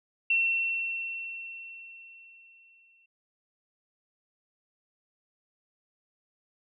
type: tone with exponential decay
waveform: sine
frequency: 2709 Hz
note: E7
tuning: 47 cents sharp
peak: -21 dBFS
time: 0.3-3.06 s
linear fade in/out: 5 ms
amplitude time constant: 600 ms
effects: none